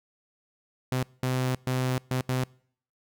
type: tone bursts at uneven times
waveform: sawtooth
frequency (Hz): 128.3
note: C3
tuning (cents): -34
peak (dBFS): -21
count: 5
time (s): 0.92-1.03 / 1.23-1.55 / 1.67-1.98 / 2.11-2.21 / 2.29-2.44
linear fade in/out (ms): 2
effects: noise-tail reverb RT60 0.6 s tail -25 dB re dry